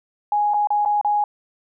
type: tone with dropouts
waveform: sine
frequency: 830.6 Hz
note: G#5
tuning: in tune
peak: -16 dBFS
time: 0.32-1.24 s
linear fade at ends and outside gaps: 2 ms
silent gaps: 0.537-0.542 / 0.672-0.704 / 0.85-0.858 / 1.013-1.047 s
effects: none